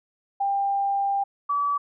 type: tone pair in turn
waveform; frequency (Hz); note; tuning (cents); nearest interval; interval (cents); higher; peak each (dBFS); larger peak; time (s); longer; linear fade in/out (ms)
sine; 795 / 1147.5; G5 / D6; +24 / -40; tritone; 636; second; -21 / -21; neither; 0.4-1.24 / 1.49-1.78; first; 10
effects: none